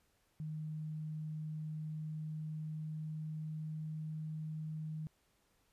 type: tone with pitch glide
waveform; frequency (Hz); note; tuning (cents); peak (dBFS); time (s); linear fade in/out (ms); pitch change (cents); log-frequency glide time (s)
sine; 154.9 to 155.89; D#3 to D#3; -7 to +4; -39; 0.4-5.07; 0; +11; 1.45-4.31
effects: pink hiss -75 dBFS RMS until 5.72 s + resampled to 32000 Hz